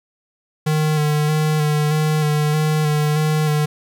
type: tone with vibrato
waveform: square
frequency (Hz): 152.2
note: D#3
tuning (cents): -38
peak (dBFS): -16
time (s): 0.66-3.66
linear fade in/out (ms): 10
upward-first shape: square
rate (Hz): 1.6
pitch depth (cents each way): 22
effects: 9-bit